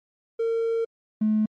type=tone pair in turn; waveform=triangle; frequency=456.9 / 215.2 Hz; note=A#4 / A3; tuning=-35 / -38 cents; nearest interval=octave + minor second; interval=1303 cents; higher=first; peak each=-19 / -15 dBFS; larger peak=second; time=0.39-0.85 / 1.21-1.46 s; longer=first; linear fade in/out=10 ms; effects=tanh soft clip ceiling -16 dBFS + MP3 48 kbps